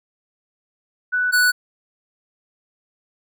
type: tone pair in turn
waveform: sine / square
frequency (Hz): 1486 / 1480.4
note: F#6 / F#6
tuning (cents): +7 / 0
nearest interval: unison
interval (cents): 7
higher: first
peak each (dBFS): -17 / -14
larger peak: second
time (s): 1.12-1.32 / 1.32-1.52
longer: neither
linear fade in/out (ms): 20
effects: none

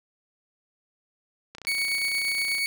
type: click train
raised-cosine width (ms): 0.2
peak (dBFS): -23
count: 32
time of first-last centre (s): 1.55-2.583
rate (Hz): 30
type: tone with tremolo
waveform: 30% pulse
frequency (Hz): 2230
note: C#7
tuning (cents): +10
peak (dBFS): -21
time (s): 1.67-2.66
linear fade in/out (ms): 0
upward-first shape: sine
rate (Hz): 8.5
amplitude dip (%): 25
effects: none

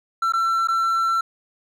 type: tone with dropouts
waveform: triangle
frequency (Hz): 1346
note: E6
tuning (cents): +36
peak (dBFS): -16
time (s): 0.22-1.21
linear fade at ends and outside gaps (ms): 5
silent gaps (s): 0.323-0.335 / 0.674-0.684
effects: none

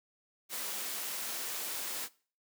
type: high-pass noise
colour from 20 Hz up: white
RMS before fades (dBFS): -38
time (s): 0.49-2.09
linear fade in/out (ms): 50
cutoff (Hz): 250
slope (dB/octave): 12
effects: noise-tail reverb RT60 0.4 s tail -20 dB re dry

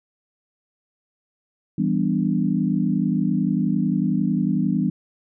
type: chord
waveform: sine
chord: E minor seventh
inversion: none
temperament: equal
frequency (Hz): 164.81 / 196 / 246.9 / 293.7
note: E3 / G3 / B3 / D4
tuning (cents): 0 / 0 / 0 / 0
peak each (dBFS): -24 / -22 / -24 / -26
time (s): 1.78-4.9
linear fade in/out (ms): 5
effects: none

